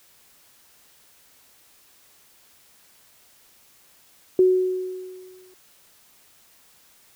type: tone with exponential decay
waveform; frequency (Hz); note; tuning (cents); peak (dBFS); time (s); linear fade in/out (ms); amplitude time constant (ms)
sine; 370; F#4; 0; -11; 4.39-5.54; 2; 250
effects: white hiss -56 dBFS RMS until 7.15 s